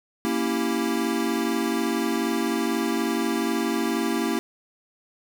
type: chord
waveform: square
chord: A# diminished seventh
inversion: none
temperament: equal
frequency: 233.1 / 277.2 / 329.6 / 392 Hz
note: A#3 / C#4 / E4 / G4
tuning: 0 / 0 / 0 / 0 cents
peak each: -28 / -30 / -28 / -31 dBFS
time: 0.25-4.39 s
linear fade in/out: 0 ms
effects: none